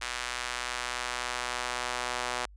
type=tone with high-pass filter sweep; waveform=sawtooth; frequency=123.47 Hz; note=B2; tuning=in tune; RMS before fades=-34 dBFS; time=0.01-2.46 s; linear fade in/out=10 ms; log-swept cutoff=1500 to 810 Hz; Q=0.9; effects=added 50 Hz sine -49 dBFS peak until 2.56 s + resampled to 22050 Hz